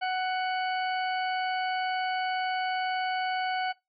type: harmonic tone with a mistuned harmonic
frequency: 743 Hz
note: F#5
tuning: 7 cents sharp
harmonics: 1 / 2 / 3 / 4 / 6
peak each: -28 / -34 / -38 / -40 / -44 dBFS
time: 0.01-3.73 s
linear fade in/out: 20 ms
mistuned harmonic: 6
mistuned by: +20 cents
effects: noise-tail reverb RT60 0.2 s tail -23 dB re dry + AAC 48 kbps